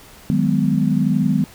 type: chord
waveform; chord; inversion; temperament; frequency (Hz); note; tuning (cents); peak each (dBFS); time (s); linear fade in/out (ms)
sine; G# minor seventh; second; just; 155.74 / 186.89 / 207.7 / 249.2; D#3 / F#3 / G#3 / B3; +2 / +18 / 0 / +16; -20; 0.3-1.44; 0
effects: pink hiss -44 dBFS RMS until 1.54 s

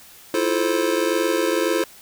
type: chord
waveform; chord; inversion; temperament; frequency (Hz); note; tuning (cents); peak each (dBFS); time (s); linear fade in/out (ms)
square; F major seventh; third; just; 327.4 / 349.2 / 436.5 / 523.8; E4 / F4 / A4 / C5; -12 / 0 / -14 / +2; -25; 0.34-1.84; 2
effects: white hiss -46 dBFS RMS until 2.01 s

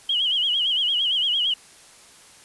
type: tone with vibrato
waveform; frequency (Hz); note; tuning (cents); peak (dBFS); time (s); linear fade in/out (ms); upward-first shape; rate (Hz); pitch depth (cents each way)
sine; 3083; G7; -29; -19; 0.09-1.54; 5; sine; 8.8; 120
effects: white hiss -49 dBFS RMS until 2.44 s + resampled to 24000 Hz

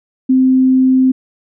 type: tone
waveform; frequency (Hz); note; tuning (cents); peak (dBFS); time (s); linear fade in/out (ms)
sine; 259.8; C4; -12; -7; 0.29-1.12; 10
effects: none

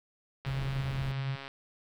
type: click train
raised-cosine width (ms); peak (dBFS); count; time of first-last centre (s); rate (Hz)
0.3; -26; 142; 0.45-1.479; 137
type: noise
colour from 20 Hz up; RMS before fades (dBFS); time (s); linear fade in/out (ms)
brown; -40; 0.46-1.12; 5
type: tone with tremolo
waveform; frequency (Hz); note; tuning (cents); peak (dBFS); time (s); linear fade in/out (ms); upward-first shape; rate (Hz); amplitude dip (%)
sine; 133; C3; +29; -29; 0.46-1.36; 10; triangle; 9.9; 40
effects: none

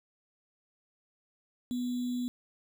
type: tone with sample-and-hold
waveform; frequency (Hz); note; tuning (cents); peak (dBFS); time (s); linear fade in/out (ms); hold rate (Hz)
sine; 246.4; B3; -4; -30; 1.71-2.28; 0; 3675
effects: none

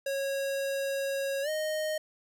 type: tone with pitch glide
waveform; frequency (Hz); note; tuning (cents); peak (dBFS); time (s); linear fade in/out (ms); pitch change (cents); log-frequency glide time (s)
square; 549 to 619.8; C#5 to D#5; -17 to -7; -30; 0.06-1.98; 5; +210; 1.42-1.49
effects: none

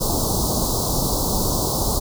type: band-stop noise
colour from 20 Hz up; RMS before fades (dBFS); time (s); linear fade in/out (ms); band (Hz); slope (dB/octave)
pink; -21; 0-2; 20; 1100 to 4100; 48
effects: none

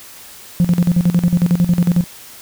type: tone with tremolo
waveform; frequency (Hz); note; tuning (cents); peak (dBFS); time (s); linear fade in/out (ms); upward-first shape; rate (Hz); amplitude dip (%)
sine; 174.61; F3; 0; -7; 0.6-2.04; 0; square; 11; 80
effects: tanh soft clip ceiling -6 dBFS + white hiss -38 dBFS RMS until 2.41 s

